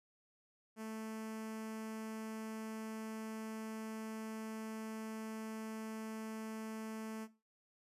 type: tone with notch filter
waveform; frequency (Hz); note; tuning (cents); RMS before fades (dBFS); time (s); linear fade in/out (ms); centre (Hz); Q
sawtooth; 220; A3; 0; -45; 0.76-7.28; 50; 3800; 1.6
effects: noise-tail reverb RT60 0.3 s tail -17 dB re dry + resampled to 32000 Hz